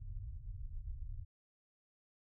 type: low-pass noise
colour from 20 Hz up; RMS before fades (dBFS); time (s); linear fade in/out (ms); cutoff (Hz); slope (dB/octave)
pink; -44; 0-1.25; 20; 110; 48
effects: none